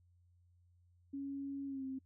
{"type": "tone with pitch glide", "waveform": "sine", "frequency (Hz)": [277.2, 264.7], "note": ["C#4", "C4"], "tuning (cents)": [0, 20], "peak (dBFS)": -39, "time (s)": [1.13, 1.99], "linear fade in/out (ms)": 10, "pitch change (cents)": -80, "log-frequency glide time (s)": [1.66, 1.85], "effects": ["noise-tail reverb RT60 0.1 s tail -24 dB re dry", "added 88 Hz sine -66 dBFS peak until 2.05 s"]}